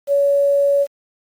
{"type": "tone with quantisation", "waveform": "sine", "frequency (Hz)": 564, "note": "C#5", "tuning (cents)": 30, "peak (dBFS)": -12, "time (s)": [0.07, 0.87], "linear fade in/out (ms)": 50, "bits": 7, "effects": ["Opus 48 kbps"]}